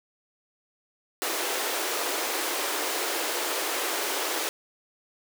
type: high-pass noise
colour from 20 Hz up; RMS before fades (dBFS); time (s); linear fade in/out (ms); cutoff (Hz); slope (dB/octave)
pink; -29; 1.22-4.49; 0; 320; 48
effects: none